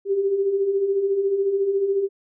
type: beating tone pair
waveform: sine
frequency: 381.5 / 395.5 Hz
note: G4 / G4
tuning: -47 / +15 cents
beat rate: 14 Hz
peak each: -28 / -19 dBFS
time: 0.05-2.09 s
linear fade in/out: 50 ms
effects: none